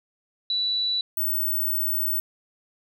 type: tone pair in turn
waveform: sine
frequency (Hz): 3951 / 15837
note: B7 / B9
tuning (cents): 0 / +4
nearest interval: 2 octaves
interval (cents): 2404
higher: second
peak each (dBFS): -22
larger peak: neither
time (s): 0.5-1.01 / 1.17-2.2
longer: second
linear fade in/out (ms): 2
effects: none